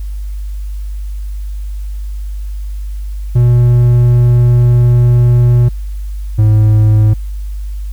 triangle tone pair in turn, 121.1 / 107.41 Hz, B2 / A2, -34 / -41 cents, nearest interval major second, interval 207 cents, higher first, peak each -3 dBFS, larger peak neither, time 3.35-5.69 / 6.38-7.14 s, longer first, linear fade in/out 10 ms, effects added 50 Hz sine -18 dBFS peak until 7.92 s + white hiss -47 dBFS RMS until 7.92 s

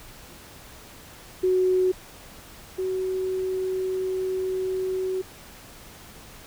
sine tone pair in turn, 370 / 374.5 Hz, F#4 / F#4, 0 / +21 cents, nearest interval unison, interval 21 cents, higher second, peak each -18 / -24 dBFS, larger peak first, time 1.43-1.92 / 2.78-5.22 s, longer second, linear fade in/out 10 ms, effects pink hiss -46 dBFS RMS until 6.46 s

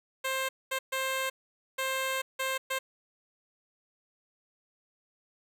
10% pulse tone bursts at uneven times, 528 Hz, C5, 16 cents sharp, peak -21 dBFS, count 6, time 0.24-0.49 / 0.71-0.79 / 0.92-1.3 / 1.78-2.22 / 2.39-2.58 / 2.7-2.79 s, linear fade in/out 10 ms, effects none

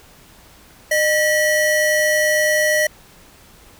square tone pair together, 610 / 1938.9 Hz, D#5 / B6, -34 / -32 cents, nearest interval octave + minor sixth, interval 2002 cents, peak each -18 dBFS, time 0.91-2.87 s, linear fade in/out 5 ms, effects pink hiss -47 dBFS RMS until 3.79 s

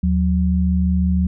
sine tone pair together, 76.8 / 182.66 Hz, D#2 / F#3, -22 / -22 cents, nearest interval octave + minor third, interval 1500 cents, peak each -17 dBFS, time 0.03-1.27 s, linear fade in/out 5 ms, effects none

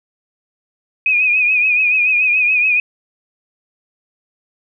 sine tone with vibrato, 2489 Hz, D#7, in tune, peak -11 dBFS, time 1.06-2.8 s, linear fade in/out 2 ms, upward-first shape triangle, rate 7 Hz, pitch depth 69 cents each way, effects none

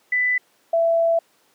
sine tone pair in turn, 1993 / 666.4 Hz, B6 / E5, +15 / +19 cents, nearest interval octave + perfect fifth, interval 1896 cents, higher first, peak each -17 / -15 dBFS, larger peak second, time 0.12-0.38 / 0.73-1.19 s, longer second, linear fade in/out 5 ms, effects pink hiss -60 dBFS RMS until 1.54 s + high-pass 300 Hz 12 dB/octave

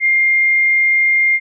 sine tone, 2114 Hz, C7, 17 cents sharp, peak -10 dBFS, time 0-1.4 s, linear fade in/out 50 ms, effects none

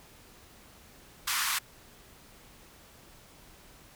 pink band-pass noise, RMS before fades -30 dBFS, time 1.27-1.59 s, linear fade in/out 10 ms, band 980 to 16000 Hz, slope 48 dB/octave, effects pink hiss -55 dBFS RMS until 3.95 s

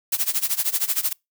blue noise with tremolo, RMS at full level -20 dBFS, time 0.12-1.13 s, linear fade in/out 5 ms, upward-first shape sine, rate 13 Hz, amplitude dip 90%, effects noise-tail reverb RT60 0.2 s tail -26 dB re dry

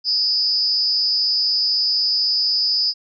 sine tone with amplitude modulation, 4978 Hz, D#8, in tune, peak -12 dBFS, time 0.04-2.94 s, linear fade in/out 50 ms, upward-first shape sine, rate 288 Hz, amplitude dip 90%, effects none

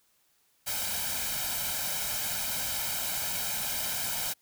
white noise with comb filter, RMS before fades -32 dBFS, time 0.66-4.34 s, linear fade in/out 20 ms, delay 1.3 ms, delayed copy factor +0.7, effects white hiss -69 dBFS RMS until 4.41 s

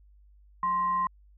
sine tone with frequency modulation, 1046 Hz, C6, 1 cent flat, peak -24 dBFS, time 0.63-1.07 s, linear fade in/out 2 ms, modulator 864 Hz, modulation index 0.23, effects added 50 Hz sine -54 dBFS peak until 1.37 s

